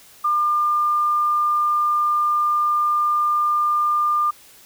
sine tone, 1200 Hz, D6, 37 cents sharp, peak -16 dBFS, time 0.24-4.31 s, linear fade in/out 10 ms, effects white hiss -48 dBFS RMS until 4.65 s

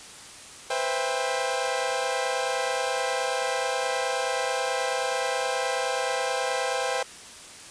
sawtooth chord, C major seventh, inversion third, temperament equal with one note detuned, 493.9 / 523.3 / 659.3 / 797.2 Hz, B4 / C5 / E5 / G5, 0 / 0 / 0 / +29 cents, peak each -28 / -26 / -29 / -26 dBFS, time 0.7-7.03 s, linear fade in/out 5 ms, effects white hiss -44 dBFS RMS until 7.7 s + resampled to 22050 Hz

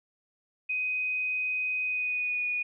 sine tone with pitch glide, 2506 to 2462 Hz, D#7 to D#7, +12 to -19 cents, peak -27 dBFS, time 0.69-2.63 s, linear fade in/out 10 ms, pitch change -31 cents, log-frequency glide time 1.83-2.45 s, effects none

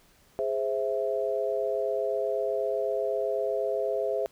sine chord, Ab augmented, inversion none, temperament equal, 415.3 / 523.3 / 659.3 Hz, Ab4 / C5 / E5, 0 / 0 / 0 cents, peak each -30 dBFS, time 0.39-4.26 s, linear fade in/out 0 ms, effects pink hiss -61 dBFS RMS until 4.31 s

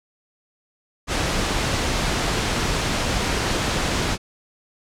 pink noise, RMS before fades -22 dBFS, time 1.07-4.18 s, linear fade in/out 50 ms, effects low-pass 7000 Hz 12 dB/octave

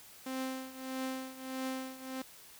sawtooth tone with tremolo, 261.6 Hz, C4, in tune, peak -30 dBFS, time 0.26-2.22 s, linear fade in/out 5 ms, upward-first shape triangle, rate 1.6 Hz, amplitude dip 85%, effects white hiss -55 dBFS RMS until 2.59 s

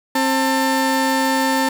30% pulse tone pair together, 265.7 / 893.7 Hz, C4 / A5, +27 / +27 cents, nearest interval octave + major sixth, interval 2100 cents, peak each -16 dBFS, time 0.15-1.69 s, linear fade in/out 5 ms, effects none

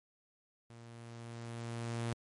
sawtooth tone with level ramp, 116.8 Hz, A#2, 4 cents sharp, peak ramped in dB -48 to -30 dBFS, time 0.7-2.13 s, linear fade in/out 0 ms, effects MP3 48 kbps

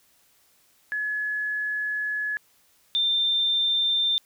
sine tone pair in turn, 1700 / 3586 Hz, G#6 / A7, +40 / +32 cents, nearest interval octave + minor second, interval 1292 cents, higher second, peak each -25 / -20 dBFS, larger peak second, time 0.92-2.37 / 2.95-4.18 s, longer first, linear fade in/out 0 ms, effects white hiss -62 dBFS RMS until 4.25 s

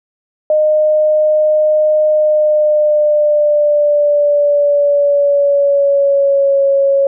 sine tone with pitch glide, 613 to 552.5 Hz, D#5 to C#5, -26 to -6 cents, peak -8 dBFS, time 0.5-7.07 s, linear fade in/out 2 ms, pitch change -180 cents, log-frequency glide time 2.08-6.63 s, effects none

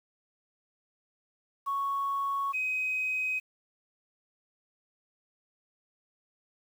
sine tone pair in turn, 1108.7 / 2522 Hz, C#6 / D#7, 0 / +23 cents, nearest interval octave + major second, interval 1423 cents, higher second, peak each -27 dBFS, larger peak neither, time 1.66-2.53 / 2.53-3.4 s, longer neither, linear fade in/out 20 ms, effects tanh soft clip ceiling -23 dBFS + 9-bit

